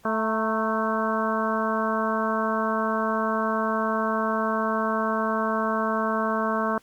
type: harmonic tone with a mistuned harmonic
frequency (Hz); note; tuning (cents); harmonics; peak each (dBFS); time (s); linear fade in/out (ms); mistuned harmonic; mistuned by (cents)
220; A3; 0; 1 / 2 / 3 / 4 / 5 / 6 / 7; -28 / -31 / -29 / -33 / -28 / -32 / -33; 0.05-6.78; 2; 4; +58
effects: pink hiss -59 dBFS RMS until 6.82 s + Opus 48 kbps